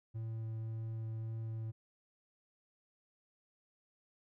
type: tone with vibrato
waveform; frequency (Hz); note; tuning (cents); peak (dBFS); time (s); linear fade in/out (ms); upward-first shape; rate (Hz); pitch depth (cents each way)
triangle; 111.9; A2; +30; -36; 0.14-1.72; 20; triangle; 1.8; 9
effects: none